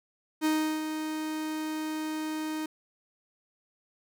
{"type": "tone with ADSR envelope", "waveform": "45% pulse", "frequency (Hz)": 311.1, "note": "D#4", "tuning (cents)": 0, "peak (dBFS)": -23, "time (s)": [0.41, 2.66], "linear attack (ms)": 41, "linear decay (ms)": 360, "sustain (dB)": -8, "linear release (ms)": 4, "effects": []}